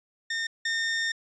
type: tone pair in turn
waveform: sawtooth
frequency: 1822 / 1822 Hz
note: A#6 / A#6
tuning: -40 / -40 cents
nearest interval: unison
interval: 0 cents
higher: neither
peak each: -24 / -22 dBFS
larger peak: second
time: 0.3-0.47 / 0.65-1.12 s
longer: second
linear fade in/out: 5 ms
effects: resampled to 16000 Hz